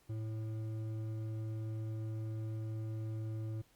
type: tone with hard clipping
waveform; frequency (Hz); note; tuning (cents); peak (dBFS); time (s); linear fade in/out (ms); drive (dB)
triangle; 110; A2; 0; -39; 0.09-3.62; 10; 12
effects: pink hiss -69 dBFS RMS until 3.75 s + Opus 48 kbps